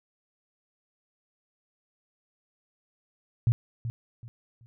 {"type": "tone with echo", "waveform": "sine", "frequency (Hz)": 116.54, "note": "A#2", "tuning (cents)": 0, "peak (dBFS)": -18, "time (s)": [3.47, 3.52], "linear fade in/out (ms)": 0, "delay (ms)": 380, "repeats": 3, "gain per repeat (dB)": -11, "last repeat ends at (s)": 4.66, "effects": []}